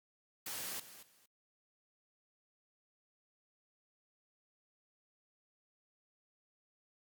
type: noise with echo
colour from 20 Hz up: white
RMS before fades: -42 dBFS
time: 0.46-0.8 s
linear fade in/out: 5 ms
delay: 230 ms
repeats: 2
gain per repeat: -13 dB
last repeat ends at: 1.26 s
effects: high-pass 100 Hz 12 dB/octave + Opus 48 kbps